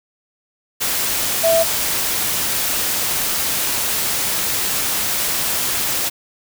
sine tone in noise, 659.3 Hz, E5, in tune, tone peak -12 dBFS, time 1.43-1.64 s, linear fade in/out 20 ms, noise white, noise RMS -20 dBFS, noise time 0.8-6.1 s, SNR +5 dB, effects none

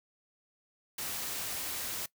white noise, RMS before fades -37 dBFS, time 0.98-2.06 s, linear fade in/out 5 ms, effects noise-tail reverb RT60 0.1 s tail -20 dB re dry

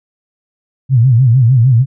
sine tone with vibrato, 123.47 Hz, B2, in tune, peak -5 dBFS, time 0.89-1.86 s, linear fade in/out 50 ms, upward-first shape sine, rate 6.6 Hz, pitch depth 160 cents each way, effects none

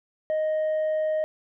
triangle tone with tanh clipping, 622.3 Hz, D#5, in tune, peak -23 dBFS, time 0.3-1.24 s, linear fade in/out 0 ms, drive 7 dB, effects none

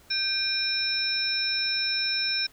sine tone cluster, 1564 / 2413 / 3844 / 5350 Hz, G6 / D7 / B7 / E8, -4 / +46 / -48 / +25 cents, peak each -34 / -31 / -33 / -26 dBFS, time 0.1-2.47 s, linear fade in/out 10 ms, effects pink hiss -56 dBFS RMS until 2.52 s

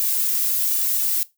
violet noise with flanger, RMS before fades -21 dBFS, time 0-1.23 s, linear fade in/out 0 ms, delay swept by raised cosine 1.7 to 2.57 ms, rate 1.3 Hz, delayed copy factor +0.6, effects noise-tail reverb RT60 0.2 s tail -18 dB re dry

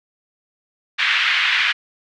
pink band-pass noise, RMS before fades -18 dBFS, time 0.98-1.73 s, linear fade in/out 20 ms, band 1600 to 3200 Hz, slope 24 dB/octave, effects none

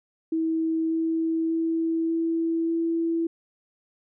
sine tone with pitch steps, 323.3 / 325.4 / 327.4 / 329.5 / 331.6 Hz, E4 / E4 / E4 / E4 / E4, -34 / -22 / -12 / -1 / +10 cents, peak -22 dBFS, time 0.32-3.27 s, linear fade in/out 5 ms, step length 590 ms, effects none

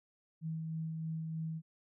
sine tone with tremolo, 160.6 Hz, E3, 45 cents flat, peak -35 dBFS, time 0.41-1.62 s, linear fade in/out 50 ms, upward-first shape sine, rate 3.2 Hz, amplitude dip 25%, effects none

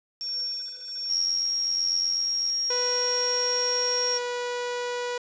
sine tone with tremolo, 5500 Hz, F8, 27 cents flat, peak -26 dBFS, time 0.21-2.5 s, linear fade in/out 0 ms, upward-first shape triangle, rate 1.3 Hz, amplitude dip 80%
sine tone, 5588 Hz, F8, in tune, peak -24 dBFS, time 1.09-4.19 s, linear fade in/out 20 ms
sawtooth tone with pitch glide, 492.8 to 488.3 Hz, B4 to B4, -4 to -20 cents, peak -24 dBFS, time 2.7-5.18 s, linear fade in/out 5 ms, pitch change -16 cents, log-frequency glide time 4.12-4.17 s
effects resampled to 16000 Hz + 8-bit

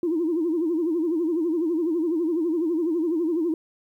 sine tone with vibrato, 330.4 Hz, E4, 4 cents sharp, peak -20 dBFS, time 0.03-3.54 s, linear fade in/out 2 ms, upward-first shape sine, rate 12 Hz, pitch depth 130 cents each way, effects tanh soft clip ceiling -16 dBFS + 10-bit

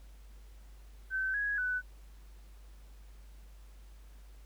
sine tone with pitch steps, 1537 / 1663 / 1495 Hz, G6 / G#6 / F#6, -35 / +2 / +17 cents, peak -30 dBFS, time 1.1-1.82 s, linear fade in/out 50 ms, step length 240 ms, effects added 50 Hz sine -50 dBFS peak until 4.45 s + pink hiss -65 dBFS RMS until 4.45 s

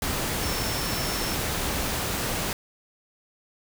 sine tone in noise, 5390 Hz, E8, 38 cents sharp, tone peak -35 dBFS, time 0.43-1.35 s, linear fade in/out 2 ms, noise pink, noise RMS -28 dBFS, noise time 0.02-2.53 s, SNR -10 dB, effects none

